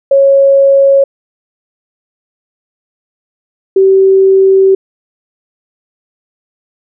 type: tone pair in turn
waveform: sine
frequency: 550 / 384.8 Hz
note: C#5 / G4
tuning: -14 / -32 cents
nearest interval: tritone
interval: 618 cents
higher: first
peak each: -3 dBFS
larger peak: neither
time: 0.11-1.04 / 3.76-4.75 s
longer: second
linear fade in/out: 5 ms
effects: none